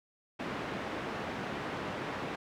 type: band-pass noise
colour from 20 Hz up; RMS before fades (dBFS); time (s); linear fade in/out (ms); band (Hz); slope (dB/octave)
pink; -38; 0.39-2.36; 10; 160 to 2200; 12
effects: none